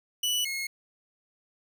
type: tone pair in turn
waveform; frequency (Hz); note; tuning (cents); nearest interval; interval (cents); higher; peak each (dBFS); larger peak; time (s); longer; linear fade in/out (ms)
sawtooth; 2960 / 2164; F#7 / C#7; 0 / -42; perfect fourth; 542; first; -22 / -27; first; 0.23-0.45 / 0.45-0.67; neither; 5
effects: none